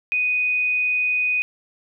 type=tone; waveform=sine; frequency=2489 Hz; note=D#7; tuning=in tune; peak=-18 dBFS; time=0.12-1.42 s; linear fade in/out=0 ms; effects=none